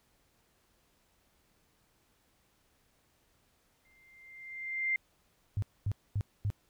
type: tone with exponential growth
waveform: sine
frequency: 2094 Hz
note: C7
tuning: 1 cent sharp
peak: -26 dBFS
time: 3.85-4.96 s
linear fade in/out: 2 ms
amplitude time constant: 240 ms
type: tone bursts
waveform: sine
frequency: 102 Hz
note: G#2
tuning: 31 cents flat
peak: -28 dBFS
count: 4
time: 5.57-6.502 s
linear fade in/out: 0 ms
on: 53 ms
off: 240 ms
effects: pink hiss -71 dBFS RMS until 6.69 s